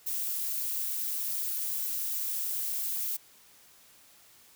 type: noise with amplitude modulation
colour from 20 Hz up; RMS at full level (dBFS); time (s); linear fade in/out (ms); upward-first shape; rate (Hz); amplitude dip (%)
violet; -30; 0.06-3.17; 10; sine; 214; 55
effects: white hiss -58 dBFS RMS until 4.55 s